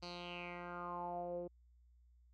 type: tone with low-pass filter sweep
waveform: 10% pulse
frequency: 175.5 Hz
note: F3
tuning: 9 cents sharp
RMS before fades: -45 dBFS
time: 0.02-1.48 s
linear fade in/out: 10 ms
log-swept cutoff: 4800 to 430 Hz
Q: 5.3
effects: added 60 Hz sine -64 dBFS peak until 2.33 s